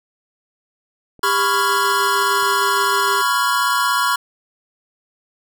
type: clicks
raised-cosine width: 2 ms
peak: -30 dBFS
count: 2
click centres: 1.193 / 2.428 s
type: chord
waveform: square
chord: C# dominant seventh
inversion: third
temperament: equal with one note detuned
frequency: 992.3 / 1108.7 / 1396.9 / 1661.2 Hz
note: B5 / C#6 / E#6 / G#6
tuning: +8 / 0 / 0 / 0 cents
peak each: -21 / -21 / -21 / -27 dBFS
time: 1.23-4.16 s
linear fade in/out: 5 ms
type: tone with tremolo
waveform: square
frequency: 398.4 Hz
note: G4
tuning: 28 cents sharp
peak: -24 dBFS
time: 1.23-3.22 s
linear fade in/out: 10 ms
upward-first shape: square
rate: 6.5 Hz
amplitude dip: 25%
effects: none